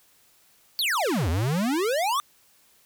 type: exponential two-way sweep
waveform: square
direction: down then up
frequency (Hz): 4699 to 76.6 to 1215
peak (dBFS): -23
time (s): 0.79-2.2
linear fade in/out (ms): 0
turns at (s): 1.29
effects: white hiss -60 dBFS RMS until 2.85 s